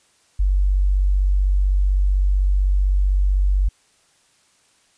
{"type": "tone", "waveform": "sine", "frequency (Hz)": 47.89, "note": "G1", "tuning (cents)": -40, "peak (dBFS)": -14, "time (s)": [0.39, 3.69], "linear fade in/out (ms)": 10, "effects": ["white hiss -59 dBFS RMS until 4.97 s", "resampled to 22050 Hz"]}